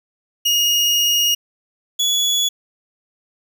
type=tone pair in turn; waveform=30% pulse; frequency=2865 / 3398 Hz; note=F7 / G#7; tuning=+44 / +39 cents; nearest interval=minor third; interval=295 cents; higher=second; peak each=-11 / -13 dBFS; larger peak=first; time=0.45-1.35 / 1.99-2.49 s; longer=first; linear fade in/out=10 ms; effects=none